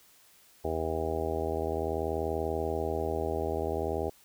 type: harmonic tone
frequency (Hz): 80.5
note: E2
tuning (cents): -41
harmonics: 1 / 2 / 3 / 4 / 5 / 6 / 7 / 8 / 9 / 10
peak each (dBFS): -36 / -45 / -42 / -39 / -34 / -36 / -43 / -37 / -43 / -39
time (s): 0.64-4.1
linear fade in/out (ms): 10
effects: white hiss -60 dBFS RMS until 4.24 s